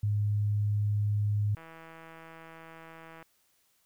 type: tone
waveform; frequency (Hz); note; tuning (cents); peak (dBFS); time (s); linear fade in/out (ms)
sine; 103.83; G#2; 0; -25; 0.03-1.55; 5
type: click train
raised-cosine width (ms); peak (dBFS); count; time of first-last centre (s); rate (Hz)
0.5; -34; 271; 1.57-3.226; 163
effects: white hiss -70 dBFS RMS until 3.85 s